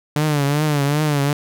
sawtooth tone with vibrato, 146.8 Hz, D3, in tune, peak -12 dBFS, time 0.16-1.33 s, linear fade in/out 2 ms, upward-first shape triangle, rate 2.6 Hz, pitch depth 100 cents each way, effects none

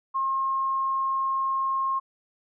sine tone, 1072 Hz, C6, 42 cents sharp, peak -23 dBFS, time 0.14-2 s, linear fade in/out 20 ms, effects none

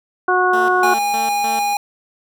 harmonic tone, 365.8 Hz, F#4, 20 cents flat, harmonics 1 / 2 / 3 / 4, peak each -18 / -18 / -18 / -18 dBFS, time 0.28-0.94 s, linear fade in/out 5 ms
10% pulse tone with tremolo, 224.6 Hz, A3, 36 cents sharp, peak -18 dBFS, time 0.53-1.74 s, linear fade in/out 5 ms, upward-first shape square, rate 3.3 Hz, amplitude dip 75%
square tone, 818 Hz, G#5, 26 cents flat, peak -17 dBFS, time 0.83-1.77 s, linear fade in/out 2 ms
effects none

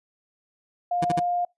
sine tone, 706 Hz, F5, 19 cents sharp, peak -22 dBFS, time 0.91-1.45 s, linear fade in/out 5 ms
25% pulse tone bursts, 164.81 Hz, E3, in tune, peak -20 dBFS, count 3, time 1.02-1.196 s, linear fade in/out 5 ms, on 26 ms, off 49 ms
effects noise-tail reverb RT60 0.2 s tail -26 dB re dry + resampled to 24000 Hz

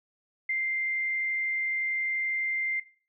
sine tone with frequency modulation, 2093 Hz, C7, in tune, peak -26 dBFS, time 0.49-2.8 s, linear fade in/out 5 ms, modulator 71.7 Hz, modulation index 0.24, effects noise-tail reverb RT60 0.4 s tail -18 dB re dry

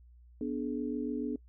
sine chord, G# diminished, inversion first, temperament equal with one note detuned, 246.9 / 293.7 / 425.7 Hz, B3 / D4 / G#4, 0 / 0 / +43 cents, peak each -35 / -35 / -39 dBFS, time 0.41-1.36 s, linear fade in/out 2 ms, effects noise-tail reverb RT60 0.1 s tail -23 dB re dry + added 60 Hz sine -54 dBFS peak until 1.48 s

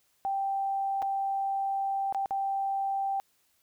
sine tone with dropouts, 784 Hz, G5, in tune, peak -27 dBFS, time 0.25-3.2 s, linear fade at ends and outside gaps 0 ms, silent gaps 1.02-1.025 / 2.125-2.147 / 2.259-2.308 s, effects white hiss -70 dBFS RMS until 3.62 s

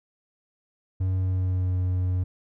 triangle tone with pitch glide, 93.5 to 91.36 Hz, F#2 to F#2, +19 to -21 cents, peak -20 dBFS, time 1-2.24 s, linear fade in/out 10 ms, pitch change -40 cents, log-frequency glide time 1.13-1.76 s, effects none

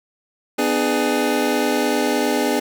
25% pulse chord, G# diminished, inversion first, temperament just, 249.2 / 299 / 415.3 Hz, B3 / D4 / G#4, +16 / +31 / 0 cents, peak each -18 dBFS, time 0.58-2.6 s, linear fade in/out 10 ms, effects none

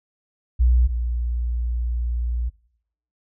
sine tone pair in turn, 60.9 / 59.41 Hz, B1 / A#1, -24 / +34 cents, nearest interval unison, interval 42 cents, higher first, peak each -13 / -21 dBFS, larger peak first, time 0.59-0.88 / 0.88-2.5 s, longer second, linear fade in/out 20 ms, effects noise-tail reverb RT60 0.7 s tail -22 dB re dry

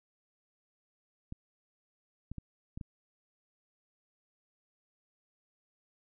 clicks, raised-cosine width 5 ms, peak -28 dBFS, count 5, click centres 1.324 / 2.316 / 2.383 / 2.775 / 2.812 s, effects none

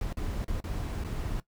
brown noise with dropouts, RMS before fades -33 dBFS, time 0.01-1.4 s, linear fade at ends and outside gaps 2 ms, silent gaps 0.129-0.17 / 0.445-0.48 / 0.604-0.64 / 1.039-1.046 s, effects noise-tail reverb RT60 0.1 s tail -17 dB re dry

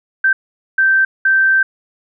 sine tone bursts at uneven times, 1559 Hz, G6, 10 cents flat, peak -9 dBFS, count 3, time 0.24-0.33 / 0.78-1.05 / 1.25-1.63 s, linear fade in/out 5 ms, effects none

